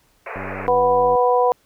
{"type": "band-pass noise", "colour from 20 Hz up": "pink", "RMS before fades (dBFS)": -31, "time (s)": [0.26, 0.67], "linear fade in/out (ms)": 5, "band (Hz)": [410, 2500], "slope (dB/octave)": 96}
{"type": "click train", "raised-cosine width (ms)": 2, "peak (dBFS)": -21, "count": 77, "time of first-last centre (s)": [0.36, 1.153], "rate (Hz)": 95.8}
{"type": "harmonic tone", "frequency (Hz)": 246.9, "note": "B3", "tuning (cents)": 0, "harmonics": [2, 3, 4], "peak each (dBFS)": [-16, -19, -19], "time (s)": [0.68, 1.52], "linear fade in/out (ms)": 0}
{"effects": ["pink hiss -60 dBFS RMS until 1.65 s"]}